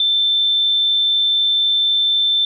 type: tone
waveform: sine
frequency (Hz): 3548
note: A7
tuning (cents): +14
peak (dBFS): -13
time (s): 0-2.45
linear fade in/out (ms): 2
effects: none